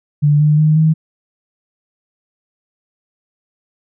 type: tone with pitch steps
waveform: sine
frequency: 147.1 / 150.63 / 154.24 / 157.93 Hz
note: D3 / D3 / D#3 / D#3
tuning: +3 / +44 / -15 / +26 cents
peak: -8 dBFS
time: 0.22-0.94 s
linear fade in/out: 20 ms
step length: 180 ms
effects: none